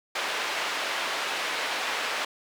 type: band-pass noise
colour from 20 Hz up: white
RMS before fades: -30 dBFS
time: 0.15-2.25 s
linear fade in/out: 5 ms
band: 490 to 2800 Hz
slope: 12 dB/octave
effects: none